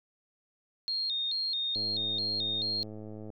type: tone with vibrato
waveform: sine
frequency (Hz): 3951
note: B7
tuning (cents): 0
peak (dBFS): -29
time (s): 0.88-2.83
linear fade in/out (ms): 0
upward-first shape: square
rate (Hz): 2.3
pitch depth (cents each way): 120
type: click train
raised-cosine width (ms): 2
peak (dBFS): -31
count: 166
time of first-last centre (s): 1.76-3.302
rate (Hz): 107
effects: none